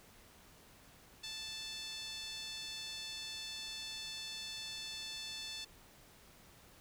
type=tone with band-pass filter; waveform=5% pulse; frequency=880 Hz; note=A5; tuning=in tune; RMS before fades=-45 dBFS; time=1.23-5.65 s; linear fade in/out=10 ms; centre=3800 Hz; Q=2.1; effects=pink hiss -61 dBFS RMS until 6.8 s